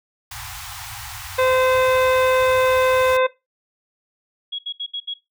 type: band-stop noise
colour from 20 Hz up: pink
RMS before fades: -33 dBFS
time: 0.31-3.17 s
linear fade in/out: 5 ms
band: 120 to 730 Hz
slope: 96 dB/octave
type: harmonic tone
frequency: 515 Hz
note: C5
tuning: 28 cents flat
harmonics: 1 / 2 / 3 / 4 / 5 / 7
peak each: -16 / -22 / -26 / -28 / -30 / -33 dBFS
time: 1.38-3.27 s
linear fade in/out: 10 ms
type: tone bursts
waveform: sine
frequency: 3322 Hz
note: G#7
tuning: in tune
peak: -24 dBFS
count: 5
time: 4.52-5.141 s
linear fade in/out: 10 ms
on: 69 ms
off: 69 ms
effects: noise-tail reverb RT60 0.2 s tail -17 dB re dry + high-pass 60 Hz 12 dB/octave